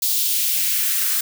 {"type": "noise with high-pass filter sweep", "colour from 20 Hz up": "blue", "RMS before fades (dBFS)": -20, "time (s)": [0.02, 1.21], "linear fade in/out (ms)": 5, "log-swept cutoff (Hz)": [4100, 1300], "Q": 1.6, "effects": []}